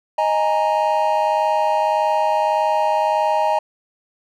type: chord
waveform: triangle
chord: D# suspended fourth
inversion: none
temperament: equal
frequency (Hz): 622.3 / 830.6 / 932.3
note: D#5 / G#5 / A#5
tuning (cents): 0 / 0 / 0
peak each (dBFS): -18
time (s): 0.18-3.59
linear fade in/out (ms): 5
effects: none